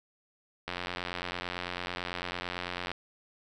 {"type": "click train", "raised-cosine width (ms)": 0.3, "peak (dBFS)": -18, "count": 200, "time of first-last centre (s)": [0.68, 2.916], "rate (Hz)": 89, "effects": []}